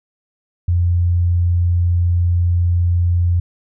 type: tone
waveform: sine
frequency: 87.31 Hz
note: F2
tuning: in tune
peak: -12 dBFS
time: 0.68-3.4 s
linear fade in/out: 5 ms
effects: none